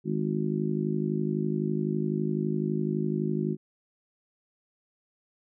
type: harmonic tone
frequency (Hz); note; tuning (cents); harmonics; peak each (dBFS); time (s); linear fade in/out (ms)
51.91; G#1; 0; 3 / 4 / 5 / 6 / 7; -30 / -30 / -37 / -35 / -32; 0.04-3.57; 50
effects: none